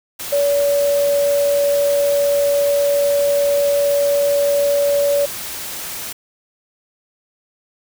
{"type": "tone in noise", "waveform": "sine", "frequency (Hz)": 570, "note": "C#5", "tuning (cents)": 48, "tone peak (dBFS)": -13, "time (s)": [0.32, 5.26], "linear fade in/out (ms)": 10, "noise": "white", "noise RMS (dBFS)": -28, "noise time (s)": [0.19, 6.13], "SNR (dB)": 12, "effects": []}